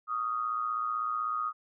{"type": "tone with amplitude modulation", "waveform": "sine", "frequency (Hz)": 1244.5, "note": "D#6", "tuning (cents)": 0, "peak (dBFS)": -26, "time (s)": [0.07, 1.53], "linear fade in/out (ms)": 50, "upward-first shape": "sine", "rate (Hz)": 116, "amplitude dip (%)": 65, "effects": []}